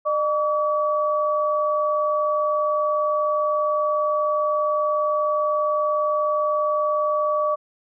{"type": "tone pair together", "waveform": "sine", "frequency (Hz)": [605, 1142], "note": ["D#5", "D6"], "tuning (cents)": [-49, -49], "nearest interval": "major seventh", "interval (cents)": 1100, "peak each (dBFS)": [-21, -22], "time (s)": [0.05, 7.56], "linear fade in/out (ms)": 20, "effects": []}